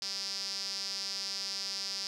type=tone with band-pass filter; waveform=sawtooth; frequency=196 Hz; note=G3; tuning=in tune; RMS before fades=-37 dBFS; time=0.02-2.07 s; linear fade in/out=0 ms; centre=5000 Hz; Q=7.7; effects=none